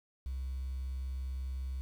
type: tone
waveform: sine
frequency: 65.4 Hz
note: C2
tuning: in tune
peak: -33 dBFS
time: 0.26-1.81 s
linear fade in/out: 0 ms
effects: tanh soft clip ceiling -33 dBFS + 10-bit